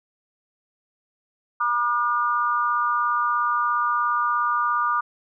sine tone with amplitude modulation, 1200 Hz, D6, 37 cents sharp, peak -15 dBFS, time 1.6-5.01 s, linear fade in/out 10 ms, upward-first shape sine, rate 237 Hz, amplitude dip 95%, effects none

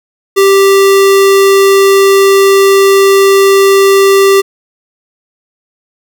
square tone, 392 Hz, G4, in tune, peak -4 dBFS, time 0.36-4.42 s, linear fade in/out 20 ms, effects none

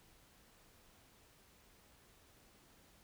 silence, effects pink hiss -66 dBFS RMS until 3.03 s

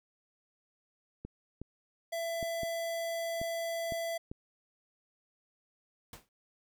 clicks, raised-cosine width 3 ms, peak -28 dBFS, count 7, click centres 1.25 / 1.616 / 2.428 / 2.633 / 3.415 / 3.922 / 4.315 s
square tone, 668 Hz, E5, 23 cents sharp, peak -34 dBFS, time 2.12-4.18 s, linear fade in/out 10 ms
pink noise with exponential decay, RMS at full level -44 dBFS, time 6.13-6.29 s, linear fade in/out 2 ms, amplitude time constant 33 ms
effects none

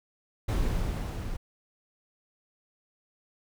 brown noise with level ramp, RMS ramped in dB -26 to -35 dBFS, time 0.48-1.37 s, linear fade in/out 10 ms, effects none

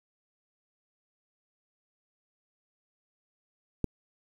click, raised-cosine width 3 ms, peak -14 dBFS, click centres 3.843 s, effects 8-bit

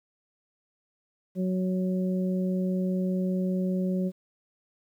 harmonic tone, 185 Hz, F#3, in tune, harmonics 1 / 2 / 3, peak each -25 / -34 / -36 dBFS, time 1.35-4.12 s, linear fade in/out 50 ms, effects 10-bit

